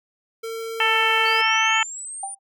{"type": "tone", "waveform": "square", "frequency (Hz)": 452.7, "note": "A4", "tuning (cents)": 49, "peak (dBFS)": -29, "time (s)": [0.43, 1.42], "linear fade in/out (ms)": 10}
{"type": "harmonic tone", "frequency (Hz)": 443.4, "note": "A4", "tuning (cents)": 13, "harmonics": [2, 3, 4, 5, 6, 7], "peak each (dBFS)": [-24, -24, -24, -24, -24, -24], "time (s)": [0.8, 1.83], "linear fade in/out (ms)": 2}
{"type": "linear sweep", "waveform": "sine", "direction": "up", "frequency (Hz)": [4435, 9420], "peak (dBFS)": -31, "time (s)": [1.25, 2.35], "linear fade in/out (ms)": 10}
{"type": "tone with exponential decay", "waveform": "sine", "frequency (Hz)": 784, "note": "G5", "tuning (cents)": 0, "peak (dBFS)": -24, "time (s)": [2.23, 2.39], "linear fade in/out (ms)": 5, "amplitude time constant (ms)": 34}
{"effects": []}